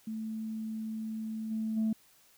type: tone with level steps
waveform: sine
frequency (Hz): 220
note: A3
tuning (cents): 0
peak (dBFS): -34 / -30 / -25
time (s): 0.07-1.93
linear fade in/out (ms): 5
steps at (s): 1.5 / 1.76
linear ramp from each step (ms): 20
effects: tanh soft clip ceiling -24 dBFS + white hiss -63 dBFS RMS until 2.37 s